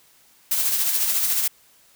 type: noise with tremolo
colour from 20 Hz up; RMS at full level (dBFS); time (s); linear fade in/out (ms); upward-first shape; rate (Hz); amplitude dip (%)
blue; -20; 0.51-1.48; 5; sine; 14; 40
effects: white hiss -56 dBFS RMS until 1.95 s